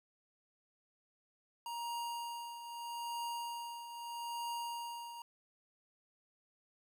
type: tone with tremolo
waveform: square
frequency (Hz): 942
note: A#5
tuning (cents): +18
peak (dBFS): -38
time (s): 1.66-5.22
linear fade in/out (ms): 2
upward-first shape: triangle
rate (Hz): 0.79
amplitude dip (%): 65
effects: 12-bit